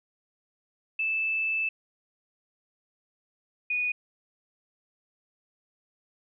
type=tone pair in turn; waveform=sine; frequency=2632 / 2469 Hz; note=E7 / D#7; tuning=-3 / -14 cents; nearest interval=minor second; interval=111 cents; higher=first; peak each=-25 dBFS; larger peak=neither; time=0.99-1.69 / 3.7-3.92 s; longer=first; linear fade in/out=5 ms; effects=none